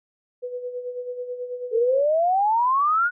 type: tone with tremolo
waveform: sine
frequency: 494.3 Hz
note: B4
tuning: 1 cent sharp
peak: -26 dBFS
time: 0.42-2.03 s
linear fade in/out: 20 ms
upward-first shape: sine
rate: 9.2 Hz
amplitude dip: 60%
type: exponential sweep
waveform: sine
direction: up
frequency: 433.2 to 1480 Hz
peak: -17 dBFS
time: 1.71-3.11 s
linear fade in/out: 50 ms
effects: none